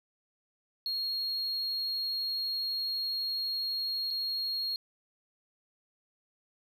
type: tone with dropouts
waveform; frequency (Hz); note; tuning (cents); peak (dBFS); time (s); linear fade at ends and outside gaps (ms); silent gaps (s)
sine; 4278; C8; +38; -28; 0.86-4.76; 1; 4.105-4.109
effects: tanh soft clip ceiling -29 dBFS